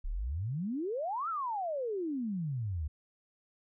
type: exponential two-way sweep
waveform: sine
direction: up then down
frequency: 30.87 to 1381 to 70.3 Hz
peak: -32 dBFS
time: 0.04-2.88 s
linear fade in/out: 10 ms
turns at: 1.29 s
effects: none